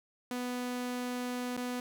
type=tone with dropouts; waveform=sawtooth; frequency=247.5 Hz; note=B3; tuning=4 cents sharp; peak=-30 dBFS; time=0.31-1.8 s; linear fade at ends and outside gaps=2 ms; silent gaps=1.567-1.575 s; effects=none